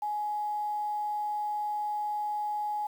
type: tone with quantisation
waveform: sine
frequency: 838 Hz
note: G#5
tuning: 15 cents sharp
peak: -29 dBFS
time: 0.02-2.87 s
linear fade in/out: 5 ms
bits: 9
effects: none